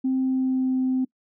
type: tone with pitch glide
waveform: sine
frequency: 261.6 to 258.6 Hz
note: C4 to C4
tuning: 0 to -20 cents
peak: -19 dBFS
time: 0.04-1.05 s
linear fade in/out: 10 ms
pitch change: -20 cents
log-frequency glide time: 0.19-0.8 s
effects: noise-tail reverb RT60 0.1 s tail -24 dB re dry + tanh soft clip ceiling -16 dBFS